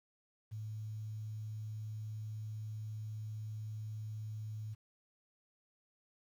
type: tone with quantisation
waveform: sine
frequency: 108.1 Hz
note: A2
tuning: 30 cents flat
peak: -40 dBFS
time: 0.51-4.75 s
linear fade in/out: 20 ms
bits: 11
effects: none